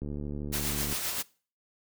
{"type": "click train", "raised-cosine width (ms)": 3, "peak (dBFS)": -24, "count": 67, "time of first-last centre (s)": [0.02, 0.927], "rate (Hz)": 72.8}
{"type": "noise with tremolo", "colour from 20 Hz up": "white", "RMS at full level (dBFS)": -31, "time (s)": [0.52, 1.23], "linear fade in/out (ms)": 20, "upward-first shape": "sine", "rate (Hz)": 7.7, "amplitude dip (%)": 40}
{"effects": ["noise-tail reverb RT60 0.4 s tail -22 dB re dry"]}